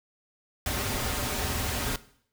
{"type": "noise with comb filter", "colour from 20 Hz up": "pink", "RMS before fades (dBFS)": -30, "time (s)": [0.66, 1.96], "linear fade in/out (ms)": 2, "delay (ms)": 6, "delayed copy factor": -0.55, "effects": ["noise-tail reverb RT60 0.6 s tail -17 dB re dry"]}